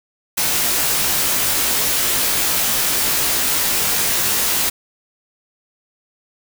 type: noise with comb filter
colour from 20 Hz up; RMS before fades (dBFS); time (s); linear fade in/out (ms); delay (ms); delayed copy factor
white; -18; 0.37-4.7; 10; 18; -0.85
effects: none